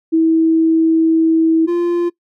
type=tone pair in turn; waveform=sine / triangle; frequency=324.1 / 346.4 Hz; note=E4 / F4; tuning=-29 / -14 cents; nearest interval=minor second; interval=115 cents; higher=second; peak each=-9 / -11 dBFS; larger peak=first; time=0.12-1.67 / 1.67-2.1 s; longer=first; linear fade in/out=20 ms; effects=noise-tail reverb RT60 0.1 s tail -21 dB re dry